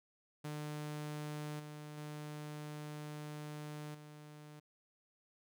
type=tone with level steps; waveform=sawtooth; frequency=150 Hz; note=D3; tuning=37 cents sharp; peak=-37 / -43 / -40 / -48 dBFS; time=0.44-4.6 s; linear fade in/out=10 ms; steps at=1.59 / 1.97 / 3.94 s; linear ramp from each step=10 ms; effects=none